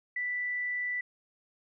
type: tone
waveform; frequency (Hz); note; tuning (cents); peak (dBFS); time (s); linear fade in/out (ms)
sine; 1975.5; B6; 0; -30; 0.16-1.01; 5
effects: none